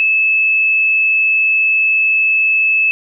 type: tone with frequency modulation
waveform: sine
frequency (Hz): 2606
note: E7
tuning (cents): -20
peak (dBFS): -10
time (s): 0-2.91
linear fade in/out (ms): 0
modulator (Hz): 59.3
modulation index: 0.31
effects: none